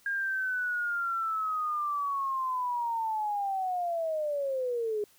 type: linear sweep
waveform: sine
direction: down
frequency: 1621 to 409.3 Hz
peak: -28 dBFS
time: 0.06-5.04 s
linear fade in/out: 2 ms
effects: white hiss -62 dBFS RMS until 5.18 s